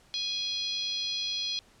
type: harmonic tone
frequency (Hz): 830.6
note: G#5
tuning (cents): 0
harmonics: 3 / 4 / 5 / 6 / 7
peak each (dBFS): -43 / -33 / -33 / -40 / -45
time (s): 0.14-1.59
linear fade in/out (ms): 0
effects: pink hiss -60 dBFS RMS until 1.8 s + low-pass 9000 Hz 12 dB/octave